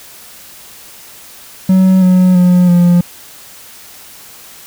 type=tone with pitch steps; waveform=triangle; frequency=187.8 / 183.51 / 179.32 / 175.22 Hz; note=F#3 / F#3 / F3 / F3; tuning=+26 / -14 / +46 / +6 cents; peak=-3 dBFS; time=1.69-3.01 s; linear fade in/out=5 ms; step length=330 ms; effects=white hiss -36 dBFS RMS until 4.66 s